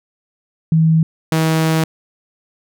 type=tone pair in turn; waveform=sine / sawtooth; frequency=160.9 / 160.09 Hz; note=E3 / D#3; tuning=-42 / +50 cents; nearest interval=unison; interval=8 cents; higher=first; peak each=-9 dBFS; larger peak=neither; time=0.72-1.03 / 1.32-1.84 s; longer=second; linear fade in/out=2 ms; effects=none